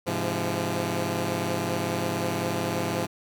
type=chord; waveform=10% pulse; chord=F minor; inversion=first; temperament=equal with one note detuned; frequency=103.83 / 130.81 / 171.22 Hz; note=Ab2 / C3 / F3; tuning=0 / 0 / -34 cents; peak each=-22 / -24 / -21 dBFS; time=0.06-3.07 s; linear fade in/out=20 ms; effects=none